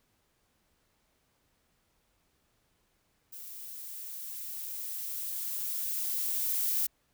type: noise with level ramp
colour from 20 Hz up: violet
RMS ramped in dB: -45 to -29 dBFS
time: 3.32-6.87 s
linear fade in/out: 10 ms
effects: pink hiss -73 dBFS RMS until 7.13 s